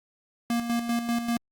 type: tone with tremolo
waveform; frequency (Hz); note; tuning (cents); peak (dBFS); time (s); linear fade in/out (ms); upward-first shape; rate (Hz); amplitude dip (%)
square; 235.2; A#3; +16; -24; 0.5-1.37; 2; square; 5.1; 55
effects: Opus 48 kbps